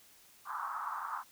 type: band-pass noise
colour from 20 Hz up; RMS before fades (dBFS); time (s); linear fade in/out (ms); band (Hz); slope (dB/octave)
white; -39; 0.45-1.24; 50; 920 to 1300; 48
effects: white hiss -61 dBFS RMS until 1.31 s